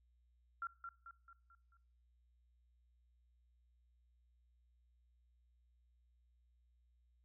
sine tone with echo, 1371 Hz, F6, 32 cents flat, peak -39 dBFS, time 0.62-0.67 s, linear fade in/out 2 ms, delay 220 ms, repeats 5, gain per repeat -6 dB, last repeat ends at 1.77 s, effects noise-tail reverb RT60 0.6 s tail -23 dB re dry + added 60 Hz sine -70 dBFS peak until 7.24 s

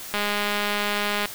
click train, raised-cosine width 0.3 ms, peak -9 dBFS, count 231, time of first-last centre 0.14-1.257 s, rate 206 Hz, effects white hiss -37 dBFS RMS until 1.34 s

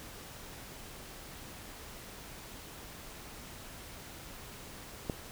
click, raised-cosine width 2 ms, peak -19 dBFS, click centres 5.098 s, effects pink hiss -48 dBFS RMS until 5.31 s

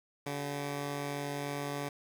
10% pulse tone pair together, 143.1 / 382 Hz, D3 / G4, -45 / -45 cents, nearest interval octave + perfect fourth, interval 1700 cents, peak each -27 / -37 dBFS, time 0.26-1.89 s, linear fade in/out 5 ms, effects none

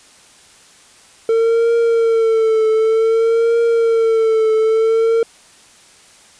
triangle tone with vibrato, 451.5 Hz, A4, 45 cents sharp, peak -9 dBFS, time 1.29-5.23 s, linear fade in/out 2 ms, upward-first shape triangle, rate 0.54 Hz, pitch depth 54 cents each way, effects white hiss -46 dBFS RMS until 6.39 s + resampled to 22050 Hz

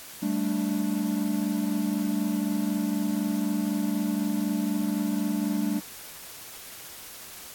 triangle chord, G suspended second, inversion none, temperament equal, 196 / 220 / 293.7 Hz, G3 / A3 / D4, 0 / 0 / 0 cents, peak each -27 dBFS, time 0.22-5.8 s, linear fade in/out 10 ms, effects white hiss -43 dBFS RMS until 7.54 s + AAC 64 kbps

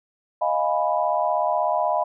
sine chord, F half-diminished seventh, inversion third, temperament equal, 622.3 / 698.5 / 830.6 / 987.8 Hz, Eb5 / F5 / Ab5 / Cb6, 0 / 0 / 0 / 0 cents, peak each -24 / -24 / -27 / -25 dBFS, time 0.41-2.04 s, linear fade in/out 10 ms, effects none

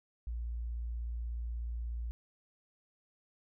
sine tone, 58.27 Hz, A#1, in tune, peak -35 dBFS, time 0.27-2.11 s, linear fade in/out 0 ms, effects none

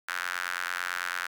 sawtooth tone with high-pass filter, 89 Hz, F2, 33 cents sharp, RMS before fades -33 dBFS, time 0.08-1.27 s, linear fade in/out 10 ms, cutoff 1500 Hz, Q 3.9, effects none

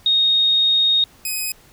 sine / 5% pulse tone pair in turn, 3722 / 2518 Hz, A#7 / D#7, -3 / +20 cents, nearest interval perfect fifth, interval 677 cents, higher first, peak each -13 dBFS, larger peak neither, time 0.06-1.04 / 1.25-1.52 s, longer first, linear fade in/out 2 ms, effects pink hiss -50 dBFS RMS until 1.72 s

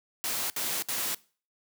white noise bursts, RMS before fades -31 dBFS, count 3, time 0.24-1.146 s, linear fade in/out 0 ms, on 260 ms, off 63 ms, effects noise-tail reverb RT60 0.4 s tail -22 dB re dry + high-pass 150 Hz 12 dB/octave

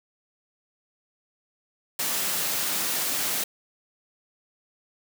white high-pass noise, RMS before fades -27 dBFS, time 1.99-3.44 s, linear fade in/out 5 ms, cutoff 130 Hz, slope 24 dB/octave, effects none

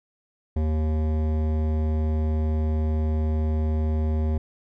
sine tone with hard clipping, 77.78 Hz, D#2, in tune, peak -23 dBFS, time 0.56-4.38 s, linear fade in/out 5 ms, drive 15 dB, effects none

